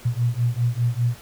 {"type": "beating tone pair", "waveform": "sine", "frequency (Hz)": [117.5, 122.5], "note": ["A#2", "B2"], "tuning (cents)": [14, -14], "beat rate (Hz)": 5, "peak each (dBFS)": -22, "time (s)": [0.05, 1.16], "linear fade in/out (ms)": 10, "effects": ["pink hiss -45 dBFS RMS until 1.21 s"]}